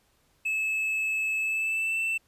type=tone with pitch glide; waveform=triangle; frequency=2600 to 2668 Hz; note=E7 to E7; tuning=-24 to +20 cents; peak=-24 dBFS; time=0.45-2.18 s; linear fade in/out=10 ms; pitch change=+44 cents; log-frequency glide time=1.38-1.99 s; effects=pink hiss -67 dBFS RMS until 2.27 s + resampled to 32000 Hz